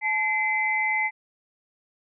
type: tone cluster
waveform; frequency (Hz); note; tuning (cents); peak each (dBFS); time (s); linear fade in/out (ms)
sine; 864 / 2052 / 2312; A5 / C7 / D7; -32 / -34 / -28; -28 / -23 / -32; 0.01-1.11; 50
effects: none